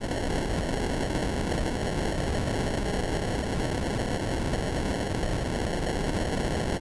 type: noise with sample-and-hold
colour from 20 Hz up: pink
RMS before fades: -28 dBFS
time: 0-6.8 s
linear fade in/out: 50 ms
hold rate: 1225 Hz
effects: resampled to 24000 Hz